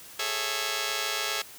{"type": "chord", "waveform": "5% pulse", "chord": "A major seventh", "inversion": "third", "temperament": "just", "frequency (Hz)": [412.5, 440, 550, 660], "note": ["G#4", "A4", "C#5", "E5"], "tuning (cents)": [-12, 0, -14, 2], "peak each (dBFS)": -24, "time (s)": [0.19, 1.42], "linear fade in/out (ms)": 5, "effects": ["white hiss -47 dBFS RMS until 1.58 s"]}